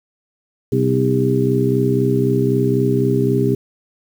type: harmonic tone with a mistuned harmonic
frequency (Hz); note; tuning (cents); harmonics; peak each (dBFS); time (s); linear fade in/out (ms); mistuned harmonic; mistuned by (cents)
63.9; C2; -40; 2 / 3 / 4 / 5 / 6; -18 / -23 / -20 / -23 / -18; 0.72-3.55; 5; 6; +76
effects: 7-bit